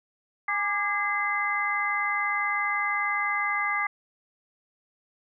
harmonic tone with a mistuned harmonic, 410.6 Hz, G#4, 20 cents flat, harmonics 2 / 3 / 4 / 5, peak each -33 / -29 / -33 / -27 dBFS, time 0.48-3.87 s, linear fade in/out 5 ms, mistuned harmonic 3, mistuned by -64 cents, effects none

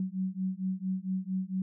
sine beating tone pair, 185.7 / 190.1 Hz, F#3 / F#3, +7 / +47 cents, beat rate 4.4 Hz, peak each -33 / -33 dBFS, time 0-1.62 s, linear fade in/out 2 ms, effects none

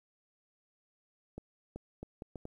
accelerating click train, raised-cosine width 2 ms, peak -29 dBFS, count 6, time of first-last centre 1.38-2.454 s, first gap 380 ms, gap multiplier 0.71, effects 11-bit

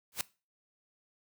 white noise with exponential growth, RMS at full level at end -28 dBFS, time 0.12-0.21 s, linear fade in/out 1 ms, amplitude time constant 18 ms, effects noise-tail reverb RT60 0.3 s tail -20 dB re dry

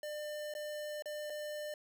square tone with dropouts, 599 Hz, D5, 34 cents sharp, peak -40 dBFS, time 0.03-1.74 s, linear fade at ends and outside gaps 2 ms, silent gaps 0.539-0.55 / 1.023-1.057 / 1.299-1.302 s, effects none

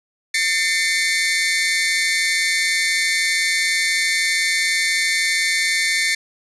sawtooth tone cluster, 1794 / 2077 / 2250 Hz, A6 / C7 / C#7, +33 / -13 / +25 cents, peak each -18 dBFS, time 0.34-6.15 s, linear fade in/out 5 ms, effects resampled to 24000 Hz + 7-bit

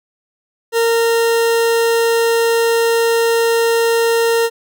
40% pulse tone, 461.1 Hz, A#4, 19 cents flat, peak -11 dBFS, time 0.72-4.5 s, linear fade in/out 50 ms, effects none

